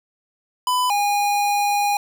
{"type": "tone pair in turn", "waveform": "square", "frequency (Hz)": [1000, 817.8], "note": ["B5", "G#5"], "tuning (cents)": [21, -27], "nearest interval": "minor third", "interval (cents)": 348, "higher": "first", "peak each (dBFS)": -18, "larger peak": "neither", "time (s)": [[0.67, 0.9], [0.9, 1.97]], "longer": "second", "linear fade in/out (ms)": 2, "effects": []}